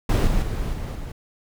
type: noise with level steps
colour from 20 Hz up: brown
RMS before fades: -17 / -21 / -26 / -29 / -32 dBFS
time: 0.09-1.12 s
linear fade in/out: 5 ms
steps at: 0.27 / 0.42 / 0.73 / 0.95 s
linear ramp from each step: 5 ms
effects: none